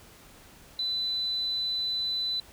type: tone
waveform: sine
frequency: 4000 Hz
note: B7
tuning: 21 cents sharp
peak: -27 dBFS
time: 0.79-2.4 s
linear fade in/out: 2 ms
effects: pink hiss -53 dBFS RMS until 2.52 s

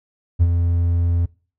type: tone with ADSR envelope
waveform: triangle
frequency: 85.9 Hz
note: F2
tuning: 28 cents flat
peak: -6 dBFS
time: 0.39-1.26 s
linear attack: 30 ms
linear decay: 40 ms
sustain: -7 dB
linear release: 10 ms
effects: noise-tail reverb RT60 0.4 s tail -24 dB re dry + tanh soft clip ceiling -5 dBFS

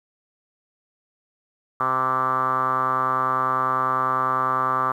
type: tone with low-pass filter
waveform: 5% pulse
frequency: 130 Hz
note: C3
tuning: 11 cents flat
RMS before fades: -22 dBFS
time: 1.8-4.92 s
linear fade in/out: 5 ms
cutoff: 1200 Hz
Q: 9
effects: 9-bit

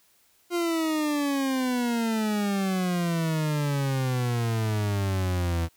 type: exponential sweep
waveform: 40% pulse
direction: down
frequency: 352 to 82 Hz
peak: -23 dBFS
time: 0.5-5.69 s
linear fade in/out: 50 ms
effects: white hiss -63 dBFS RMS until 5.76 s

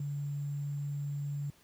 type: tone with sample-and-hold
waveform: sine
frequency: 143.4 Hz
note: D3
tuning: 41 cents flat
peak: -33 dBFS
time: 0-1.5 s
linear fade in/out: 2 ms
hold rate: 7350 Hz
effects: pink hiss -63 dBFS RMS until 1.63 s + high-pass 60 Hz 12 dB/octave

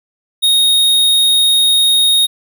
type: tone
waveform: square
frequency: 3729 Hz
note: A#7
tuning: in tune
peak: -9 dBFS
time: 0.42-2.27 s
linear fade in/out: 20 ms
effects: none

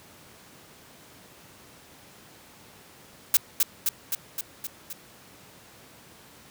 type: noise with echo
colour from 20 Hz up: blue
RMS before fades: -18 dBFS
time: 3.34-3.37 s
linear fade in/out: 2 ms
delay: 260 ms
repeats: 6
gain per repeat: -3 dB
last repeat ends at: 4.93 s
effects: pink hiss -51 dBFS RMS until 6.5 s + high-pass 100 Hz 12 dB/octave

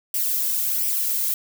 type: noise with flanger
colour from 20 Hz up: violet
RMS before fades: -23 dBFS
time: 0.14-1.34 s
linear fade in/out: 2 ms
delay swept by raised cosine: 0.36 to 1.96 ms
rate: 1.4 Hz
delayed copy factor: +0.6
effects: none

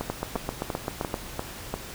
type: two click trains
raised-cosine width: 1 ms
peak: -14 / -13 dBFS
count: 6 / 9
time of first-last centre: 0.01-1.74 / 0.1-1.142 s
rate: 2.89 / 7.68 Hz
effects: pink hiss -40 dBFS RMS until 1.94 s

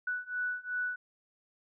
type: beating tone pair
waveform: sine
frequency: 1480 / 1482.7 Hz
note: F#6 / F#6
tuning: 0 / +3 cents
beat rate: 2.7 Hz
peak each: -36 / -35 dBFS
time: 0.07-0.96 s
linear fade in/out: 5 ms
effects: none

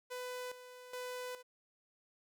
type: tone with tremolo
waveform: sawtooth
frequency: 499.4 Hz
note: B4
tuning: 19 cents sharp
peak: -37 dBFS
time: 0.1-1.43 s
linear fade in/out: 20 ms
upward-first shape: square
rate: 1.2 Hz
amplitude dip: 70%
effects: none

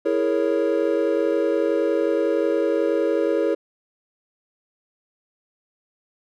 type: chord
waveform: triangle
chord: A# half-diminished seventh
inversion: second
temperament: equal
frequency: 329.6 / 415.3 / 466.2 / 554.4 Hz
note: E4 / G#4 / A#4 / C#5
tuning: 0 / 0 / 0 / 0 cents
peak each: -22 dBFS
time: 0.05-3.55 s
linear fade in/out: 10 ms
effects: none

